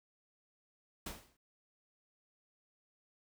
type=noise with exponential decay; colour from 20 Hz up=pink; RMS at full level=-40 dBFS; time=1.06-1.37 s; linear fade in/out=5 ms; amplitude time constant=67 ms; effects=none